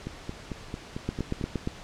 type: two click trains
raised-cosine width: 3 ms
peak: -20 / -15 dBFS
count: 7 / 6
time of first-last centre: 0.07-1.412 / 1.09-1.674 s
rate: 4.47 / 8.56 Hz
effects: pink hiss -45 dBFS RMS until 1.83 s + low-pass 6000 Hz 12 dB/octave